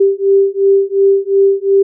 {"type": "beating tone pair", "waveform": "sine", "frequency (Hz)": [391.7, 394.5], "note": ["G4", "G4"], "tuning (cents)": [-1, 11], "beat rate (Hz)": 2.8, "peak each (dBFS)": -11, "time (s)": [0, 1.83], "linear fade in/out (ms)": 10, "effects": []}